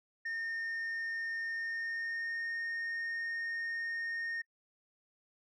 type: tone with pitch glide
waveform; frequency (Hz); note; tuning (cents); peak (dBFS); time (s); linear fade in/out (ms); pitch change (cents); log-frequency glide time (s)
sine; 1826 to 1840.8; A#6 to A#6; -36 to -22; -32; 0.25-4.42; 10; +14; 1.5-2.48
effects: noise-tail reverb RT60 0.1 s tail -26 dB re dry + tanh soft clip ceiling -34 dBFS